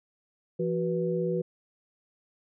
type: tone cluster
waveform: sine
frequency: 170.1 / 372.1 / 488 Hz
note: F3 / F#4 / B4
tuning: -45 / +10 / -21 cents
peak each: -30 dBFS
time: 0.59-1.42 s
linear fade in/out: 10 ms
effects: none